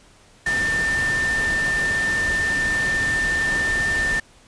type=tone in noise; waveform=sine; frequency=1793 Hz; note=A6; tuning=32 cents sharp; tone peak=-19 dBFS; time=0.46-4.2 s; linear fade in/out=5 ms; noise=pink; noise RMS=-29 dBFS; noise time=0.46-4.2 s; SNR=+7 dB; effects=pink hiss -52 dBFS RMS until 4.47 s + resampled to 22050 Hz